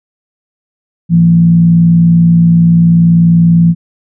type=tone with frequency modulation; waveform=sine; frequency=168.9 Hz; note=E3; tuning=42 cents sharp; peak=-3 dBFS; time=1.09-3.75 s; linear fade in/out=50 ms; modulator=60.6 Hz; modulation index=0.33; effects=none